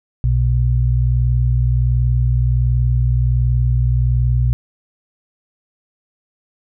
sine tone pair together, 61.35 / 122.7 Hz, B1 / B2, -11 / -11 cents, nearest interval octave, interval 1200 cents, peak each -15 dBFS, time 0.24-4.53 s, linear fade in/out 0 ms, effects none

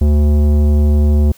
triangle tone with tanh clipping, 74 Hz, D2, 14 cents sharp, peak -10 dBFS, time 0.01-1.32 s, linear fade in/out 5 ms, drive 18 dB, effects white hiss -47 dBFS RMS until 1.37 s

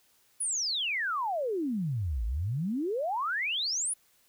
sine exponential two-way sweep, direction down then up, 10548 to 51.91 to 10548 Hz, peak -28 dBFS, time 0.4-3.94 s, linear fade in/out 10 ms, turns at 2.25 s, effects white hiss -66 dBFS RMS until 4.28 s

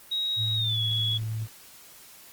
sine tone with pitch glide, 3802 to 3368 Hz, A#7 to G#7, +33 to +24 cents, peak -25 dBFS, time 0.11-1.18 s, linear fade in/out 10 ms, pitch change -209 cents, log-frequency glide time 0.55-0.8 s
sine tone, 110.2 Hz, A2, 3 cents sharp, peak -28 dBFS, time 0.36-1.48 s, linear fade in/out 50 ms
click train, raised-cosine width 0.2 ms, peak -35 dBFS, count 64, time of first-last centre 0.43-1.484 s, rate 59.8 Hz
effects white hiss -50 dBFS RMS until 2.32 s + Opus 24 kbps

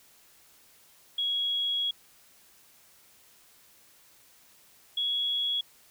sine tone pair in turn, 3322 / 3345 Hz, G#7 / G#7, 0 / +12 cents, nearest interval unison, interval 12 cents, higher second, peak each -26 dBFS, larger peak neither, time 1.18-1.91 / 4.97-5.61 s, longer first, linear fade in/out 5 ms, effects white hiss -59 dBFS RMS until 5.9 s

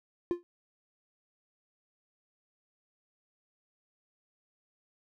triangle tone with exponential decay, 349.2 Hz, F4, in tune, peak -21 dBFS, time 0.31-0.43 s, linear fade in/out 0 ms, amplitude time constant 25 ms, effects none

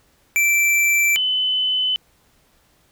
square / sine tone pair in turn, 2338 / 3022 Hz, D7 / F#7, -8 / +36 cents, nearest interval major third, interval 444 cents, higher second, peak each -15 / -17 dBFS, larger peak first, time 0.36-1.16 / 1.16-1.96 s, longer neither, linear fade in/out 0 ms, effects pink hiss -59 dBFS RMS until 2.91 s

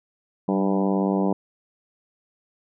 harmonic tone with a mistuned harmonic, 98.3 Hz, G2, 5 cents sharp, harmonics 2 / 3 / 4 / 5 / 6 / 7 / 8 / 9 / 10, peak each -22 / -26 / -28 / -30 / -32 / -33 / -34 / -35 / -36 dBFS, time 0.48-1.33 s, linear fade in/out 5 ms, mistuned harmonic 2, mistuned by -43 cents, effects none

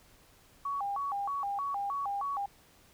sine tone with vibrato, 949 Hz, A#5, 31 cents sharp, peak -31 dBFS, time 0.65-2.46 s, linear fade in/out 5 ms, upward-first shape square, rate 3.2 Hz, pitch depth 290 cents each way, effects pink hiss -61 dBFS RMS until 2.93 s

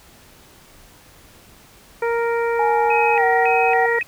harmonic tone, 466.2 Hz, A#4, in tune, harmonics 1 / 2 / 3 / 4 / 5, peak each -19 / -25 / -29 / -31 / -33 dBFS, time 2.02-3.99 s, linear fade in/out 5 ms
sine tone with pitch glide, 842 to 758.9 Hz, G#5 to F#5, +24 to +44 cents, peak -17 dBFS, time 2.59-3.86 s, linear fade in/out 5 ms, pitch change -180 cents, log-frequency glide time 3.15-3.24 s
sine tone with vibrato, 2191 Hz, C#7, 21 cents flat, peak -20 dBFS, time 2.9-4.03 s, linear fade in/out 5 ms, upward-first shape square, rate 1.8 Hz, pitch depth 250 cents each way
effects pink hiss -48 dBFS RMS until 4.07 s

